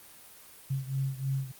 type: beating tone pair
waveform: sine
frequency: 133.8 / 137 Hz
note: C3 / C#3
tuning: +39 / -20 cents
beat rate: 3.2 Hz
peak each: -31 / -34 dBFS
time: 0.7-1.52 s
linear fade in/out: 10 ms
effects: white hiss -52 dBFS RMS until 1.59 s + Opus 32 kbps